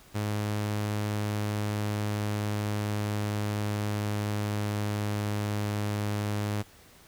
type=tone with pitch glide; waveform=sawtooth; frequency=104.7 to 103.92 Hz; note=G#2 to G#2; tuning=+15 to +2 cents; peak=-24 dBFS; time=0.14-6.63 s; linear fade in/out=20 ms; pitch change=-13 cents; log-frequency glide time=1.07-5.99 s; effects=pink hiss -55 dBFS RMS until 7.07 s